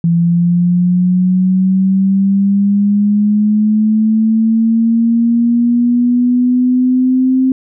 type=linear sweep; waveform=sine; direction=up; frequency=168 to 261.6 Hz; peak=-8 dBFS; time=0.04-7.52 s; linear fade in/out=2 ms; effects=none